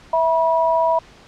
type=tone pair together; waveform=sine; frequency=655 / 969.3 Hz; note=E5 / B5; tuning=-11 / -33 cents; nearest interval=perfect fifth; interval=678 cents; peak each=-17 dBFS; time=0.13-0.99 s; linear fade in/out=5 ms; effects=pink hiss -46 dBFS RMS until 1.27 s + low-pass 5000 Hz 12 dB/octave